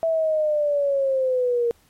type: linear sweep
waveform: sine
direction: down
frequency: 659.3 to 466.4 Hz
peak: -18 dBFS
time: 0.03-1.71 s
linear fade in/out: 0 ms
effects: pink hiss -59 dBFS RMS until 1.89 s + MP3 64 kbps